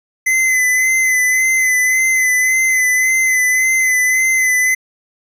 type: tone with vibrato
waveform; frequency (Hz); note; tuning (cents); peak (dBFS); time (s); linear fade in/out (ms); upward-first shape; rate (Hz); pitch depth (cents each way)
square; 2035; C7; -49; -12; 0.26-4.75; 10; sine; 1.8; 29
effects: resampled to 32000 Hz